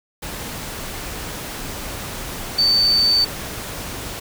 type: tone in noise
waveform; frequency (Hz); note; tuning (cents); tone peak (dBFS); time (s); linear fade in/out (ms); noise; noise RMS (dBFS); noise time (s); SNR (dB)
sine; 4557; C#8; +47; -13; 2.58-3.25; 10; pink; -30; 0.22-4.2; +14
effects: none